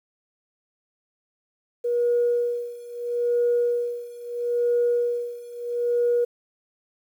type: tone with tremolo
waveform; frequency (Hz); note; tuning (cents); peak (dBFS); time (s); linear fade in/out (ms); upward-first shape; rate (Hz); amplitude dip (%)
sine; 479.9; B4; -50; -17; 1.84-6.25; 10; sine; 0.76; 90
effects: tanh soft clip ceiling -13 dBFS + 9-bit